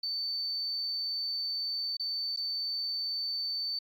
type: tone with dropouts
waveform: sine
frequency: 4541 Hz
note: C#8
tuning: 41 cents sharp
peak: -30 dBFS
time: 0.03-3.79 s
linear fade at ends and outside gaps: 5 ms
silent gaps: 1.97-1.996 / 2.363-2.372 s
effects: tanh soft clip ceiling -26 dBFS + AAC 48 kbps